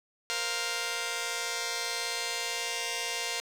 5% pulse chord, Bb suspended second, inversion none, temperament just, 466.2 / 524.4 / 699.2 Hz, Bb4 / C5 / F5, 0 / +4 / +2 cents, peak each -23 / -26 / -24 dBFS, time 0.3-3.4 s, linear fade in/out 0 ms, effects low-pass 11000 Hz 12 dB/octave + 8-bit

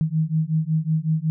sine beating tone pair, 155.56 / 160.96 Hz, D#3 / E3, 0 / -41 cents, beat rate 5.4 Hz, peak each -22 / -22 dBFS, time 0.01-1.3 s, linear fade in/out 0 ms, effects none

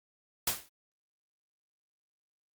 white noise with exponential decay, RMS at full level -25 dBFS, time 0.47-0.69 s, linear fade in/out 5 ms, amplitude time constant 46 ms, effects Opus 48 kbps

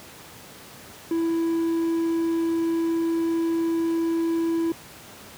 triangle tone, 331.1 Hz, E4, 8 cents sharp, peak -19 dBFS, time 1.11-4.72 s, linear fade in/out 2 ms, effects pink hiss -44 dBFS RMS until 5.37 s + high-pass 100 Hz 12 dB/octave

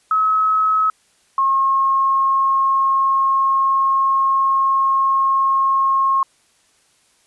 sine tone pair in turn, 1284 / 1079.7 Hz, E6 / C#6, -46 / -46 cents, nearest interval minor third, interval 300 cents, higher first, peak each -13 dBFS, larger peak neither, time 0.11-0.9 / 1.38-6.23 s, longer second, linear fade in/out 2 ms, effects white hiss -58 dBFS RMS until 7.26 s + resampled to 24000 Hz

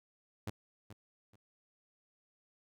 sawtooth tone with echo, 103.8 Hz, G#2, in tune, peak -33 dBFS, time 0.47-0.5 s, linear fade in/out 5 ms, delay 430 ms, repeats 2, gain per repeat -12 dB, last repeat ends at 1.36 s, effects none

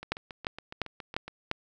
two click trains, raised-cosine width 0.3 ms, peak -12 / -24 dBFS, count 5 / 10, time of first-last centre 0.12-1.514 / 0.03-1.28 s, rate 2.87 / 7.2 Hz, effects none

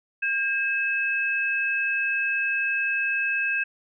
sine tone pair together, 1609 / 2589 Hz, G6 / E7, +45 / -32 cents, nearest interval minor sixth, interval 823 cents, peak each -25 dBFS, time 0.22-3.64 s, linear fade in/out 10 ms, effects none

